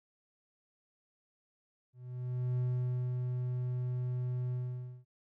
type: tone with ADSR envelope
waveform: triangle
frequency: 124.8 Hz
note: B2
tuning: 19 cents sharp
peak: -27 dBFS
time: 1.93-5.05 s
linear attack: 650 ms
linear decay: 540 ms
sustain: -3 dB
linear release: 520 ms
effects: none